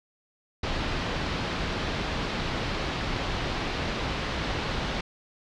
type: low-pass noise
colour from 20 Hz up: pink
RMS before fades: -30 dBFS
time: 0.63-5.01 s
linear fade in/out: 5 ms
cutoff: 4500 Hz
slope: 24 dB/octave
effects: none